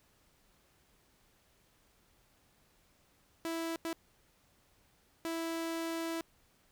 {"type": "tone bursts at uneven times", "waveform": "sawtooth", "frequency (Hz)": 329.6, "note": "E4", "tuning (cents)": 0, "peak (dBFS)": -31, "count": 3, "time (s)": [[3.45, 3.76], [3.85, 3.93], [5.25, 6.21]], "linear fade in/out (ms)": 0, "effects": ["pink hiss -69 dBFS RMS until 6.71 s"]}